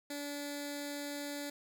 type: tone with notch filter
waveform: 10% pulse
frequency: 288.1 Hz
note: D4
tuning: 33 cents flat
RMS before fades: -41 dBFS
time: 0.1-1.5 s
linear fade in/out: 5 ms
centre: 1100 Hz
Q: 0.73
effects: none